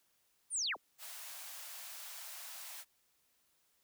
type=linear sweep; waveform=sine; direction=down; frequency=9956 to 82.41 Hz; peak=-33 dBFS; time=0.5-0.77 s; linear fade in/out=50 ms
type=high-pass noise; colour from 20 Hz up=white; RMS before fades=-48 dBFS; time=0.98-2.85 s; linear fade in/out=50 ms; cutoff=600 Hz; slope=48 dB/octave
effects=white hiss -75 dBFS RMS until 3.83 s